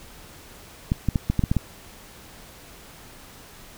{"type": "clicks", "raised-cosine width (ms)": 5, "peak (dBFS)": -8, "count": 8, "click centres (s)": [0.919, 1.087, 1.158, 1.3, 1.393, 1.438, 1.515, 1.567], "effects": ["pink hiss -46 dBFS RMS until 3.77 s"]}